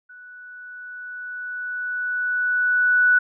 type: tone with level ramp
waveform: sine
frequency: 1480 Hz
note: F#6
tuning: in tune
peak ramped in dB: -41 to -12 dBFS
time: 0.09-3.19 s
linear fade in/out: 10 ms
effects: none